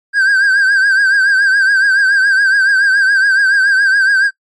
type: tone with vibrato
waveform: triangle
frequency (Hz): 1584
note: G6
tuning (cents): +18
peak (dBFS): -6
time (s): 0.13-4.31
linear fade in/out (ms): 50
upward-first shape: triangle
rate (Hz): 7.1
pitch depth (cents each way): 86
effects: noise-tail reverb RT60 0.1 s tail -22 dB re dry + MP3 48 kbps